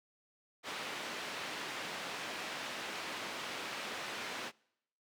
white band-pass noise, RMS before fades -42 dBFS, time 0.63-4.52 s, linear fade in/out 50 ms, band 200 to 3000 Hz, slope 12 dB/octave, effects noise-tail reverb RT60 0.8 s tail -26 dB re dry

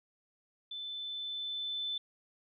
sine tone with level ramp, 3520 Hz, A7, in tune, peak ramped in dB -39 to -33 dBFS, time 0.71-1.98 s, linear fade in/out 5 ms, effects none

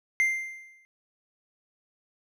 triangle tone with exponential decay, 2093 Hz, C7, in tune, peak -17 dBFS, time 0.2-0.85 s, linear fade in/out 0 ms, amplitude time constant 140 ms, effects none

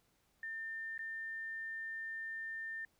sine tone with dropouts, 1800 Hz, A6, 39 cents sharp, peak -40 dBFS, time 0.43-2.85 s, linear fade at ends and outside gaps 2 ms, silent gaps 0.979-0.991 s, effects pink hiss -75 dBFS RMS until 2.99 s

